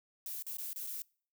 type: noise with dropouts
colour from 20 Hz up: violet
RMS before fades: -41 dBFS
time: 0.26-1.02 s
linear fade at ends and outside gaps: 1 ms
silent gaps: 0.424-0.466 / 0.569-0.584 / 0.731-0.76 / 0.867-0.871 s
effects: noise-tail reverb RT60 0.5 s tail -26 dB re dry